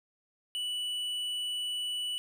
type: tone with tanh clipping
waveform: sine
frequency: 2960 Hz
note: F#7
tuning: in tune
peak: -33 dBFS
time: 0.55-2.18 s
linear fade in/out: 0 ms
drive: 8 dB
effects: none